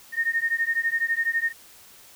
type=beating tone pair; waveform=sine; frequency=1834 / 1846 Hz; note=A#6 / A#6; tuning=-29 / -17 cents; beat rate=12 Hz; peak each=-25 dBFS; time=0.12-1.53 s; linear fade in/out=50 ms; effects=white hiss -50 dBFS RMS until 2.15 s